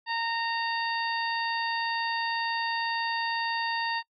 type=harmonic tone; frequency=922 Hz; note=A#5; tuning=19 cents flat; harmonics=1 / 2 / 3 / 4 / 5; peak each=-30 / -32 / -37 / -40 / -37 dBFS; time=0.06-4.03 s; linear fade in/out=50 ms; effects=noise-tail reverb RT60 0.1 s tail -25 dB re dry